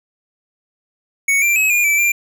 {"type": "tone with pitch steps", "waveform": "square", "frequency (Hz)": [2224, 2361, 2562, 2423, 2318, 2378], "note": ["C#7", "D7", "E7", "D#7", "D7", "D7"], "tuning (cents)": [5, 9, -50, -47, -23, 21], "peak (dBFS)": -13, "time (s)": [1.28, 2.12], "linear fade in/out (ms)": 5, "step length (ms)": 140, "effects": []}